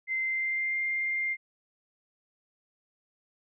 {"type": "tone with pitch glide", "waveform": "sine", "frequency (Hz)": [2076, 2106], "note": ["C7", "C7"], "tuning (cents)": [-14, 11], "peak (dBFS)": -27, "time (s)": [0.07, 1.37], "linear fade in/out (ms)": 50, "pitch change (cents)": 25, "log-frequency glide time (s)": [0.21, 0.78], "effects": []}